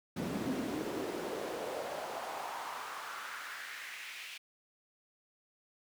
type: noise with high-pass filter sweep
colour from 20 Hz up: brown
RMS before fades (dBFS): -40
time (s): 0.16-4.38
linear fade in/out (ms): 10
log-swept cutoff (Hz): 210 to 2600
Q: 2.5
effects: none